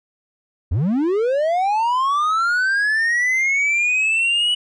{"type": "linear sweep", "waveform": "triangle", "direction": "up", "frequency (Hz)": [70, 2960], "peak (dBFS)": -14, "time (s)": [0.71, 4.55], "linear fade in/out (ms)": 10, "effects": ["resampled to 22050 Hz"]}